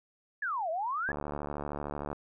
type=exponential two-way sweep; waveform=sine; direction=down then up; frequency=1760 to 622.3 to 1760 Hz; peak=-30 dBFS; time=0.42-1.12 s; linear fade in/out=5 ms; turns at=0.7 s
type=click train; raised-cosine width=1 ms; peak=-22 dBFS; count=77; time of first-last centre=1.09-2.13 s; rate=73.1 Hz
effects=none